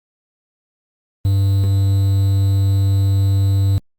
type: tone with quantisation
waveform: triangle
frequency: 98 Hz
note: G2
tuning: in tune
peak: -10 dBFS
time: 1.25-3.78 s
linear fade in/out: 0 ms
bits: 6
effects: Opus 32 kbps